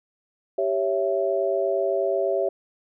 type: chord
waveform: sine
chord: C# diminished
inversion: second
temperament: equal with one note detuned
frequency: 392 / 554.4 / 662.7 Hz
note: G4 / C#5 / E5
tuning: 0 / 0 / +9 cents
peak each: -25 dBFS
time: 0.58-2.49 s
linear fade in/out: 5 ms
effects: none